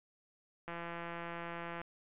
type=click train; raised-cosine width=0.5 ms; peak=-28 dBFS; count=194; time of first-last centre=0.68-1.815 s; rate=170 Hz; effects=resampled to 8000 Hz